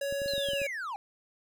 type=tone; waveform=square; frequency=559 Hz; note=C#5; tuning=14 cents sharp; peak=-31 dBFS; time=0.01-0.67 s; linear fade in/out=5 ms
type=clicks; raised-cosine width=3 ms; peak=-31 dBFS; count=8; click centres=0.125 / 0.218 / 0.26 / 0.336 / 0.38 / 0.487 / 0.534 / 0.617 s
type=linear sweep; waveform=triangle; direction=down; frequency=4231 to 772 Hz; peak=-32 dBFS; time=0.28-0.96 s; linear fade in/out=0 ms
effects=none